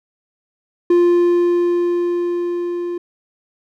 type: tone with level ramp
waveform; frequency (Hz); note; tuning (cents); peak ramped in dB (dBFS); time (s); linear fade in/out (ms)
triangle; 349.2; F4; 0; -7 to -19; 0.9-2.98; 5
effects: none

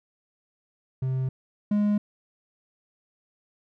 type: tone pair in turn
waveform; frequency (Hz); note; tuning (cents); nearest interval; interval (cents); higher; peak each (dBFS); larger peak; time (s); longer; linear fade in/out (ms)
triangle; 130.6 / 207.3; C3 / G#3; -3 / -3; minor sixth; 800; second; -22 / -18; second; 1.02-1.29 / 1.71-1.98; neither; 5
effects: none

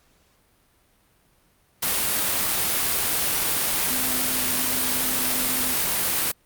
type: tone in noise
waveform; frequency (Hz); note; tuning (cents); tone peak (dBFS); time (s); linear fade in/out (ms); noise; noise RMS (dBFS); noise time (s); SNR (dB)
sine; 254.6; C4; -47; -34; 3.9-5.74; 10; white; -23; 1.82-6.32; -14
effects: pink hiss -62 dBFS RMS until 6.45 s + Opus 48 kbps

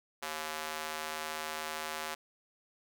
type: tone with high-pass filter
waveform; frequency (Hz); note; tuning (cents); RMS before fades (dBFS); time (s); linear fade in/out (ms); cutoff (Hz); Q
square; 77.78; D#2; 0; -39; 0.22-2.15; 10; 830; 0.78
effects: none

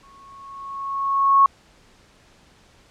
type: tone with exponential growth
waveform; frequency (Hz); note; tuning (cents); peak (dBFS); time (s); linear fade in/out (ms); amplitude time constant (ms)
sine; 1100; C#6; -14; -9; 0.03-1.46; 2; 310
effects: pink hiss -54 dBFS RMS until 2.9 s + low-pass 7000 Hz 12 dB/octave

